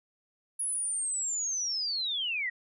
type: linear sweep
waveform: sine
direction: down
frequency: 10548 to 1864.7 Hz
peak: -29 dBFS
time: 0.59-2.5 s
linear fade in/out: 10 ms
effects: none